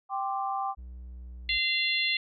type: chord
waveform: sine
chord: G suspended fourth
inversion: none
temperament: equal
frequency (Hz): 784 / 1046.5 / 1174.7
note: G5 / C6 / D6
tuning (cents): 0 / 0 / 0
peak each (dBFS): -30 / -36 / -34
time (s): 0.09-0.75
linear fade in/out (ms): 50
type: tone with pitch glide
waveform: triangle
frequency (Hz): 61.7 to 60.75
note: B1 to B1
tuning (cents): -1 to -28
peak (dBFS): -38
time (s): 0.77-1.59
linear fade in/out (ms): 20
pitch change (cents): -27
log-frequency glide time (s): 1.07-1.48
type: harmonic tone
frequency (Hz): 690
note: F5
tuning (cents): -21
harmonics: 3 / 4 / 5 / 6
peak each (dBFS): -29 / -30 / -31 / -32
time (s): 1.49-2.17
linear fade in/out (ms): 2
effects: none